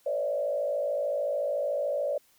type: tone with frequency modulation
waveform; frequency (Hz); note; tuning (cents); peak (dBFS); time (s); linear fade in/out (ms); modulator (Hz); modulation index
sine; 577; D5; -31; -26; 0.06-2.18; 5; 53.6; 1.1
effects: white hiss -64 dBFS RMS until 2.38 s